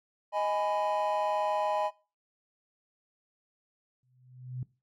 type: chord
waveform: triangle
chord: G# minor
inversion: second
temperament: just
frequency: 623 / 830.6 / 996.7 Hz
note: D#5 / G#5 / B5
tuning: +2 / 0 / +16 cents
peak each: -28 / -28 / -31 dBFS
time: 0.32-1.91 s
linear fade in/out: 50 ms
type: tone with exponential growth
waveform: sine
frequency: 126.5 Hz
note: B2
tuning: 42 cents sharp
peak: -31 dBFS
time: 4.03-4.63 s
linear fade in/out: 2 ms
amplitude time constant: 130 ms
effects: noise-tail reverb RT60 0.3 s tail -20 dB re dry + tanh soft clip ceiling -18 dBFS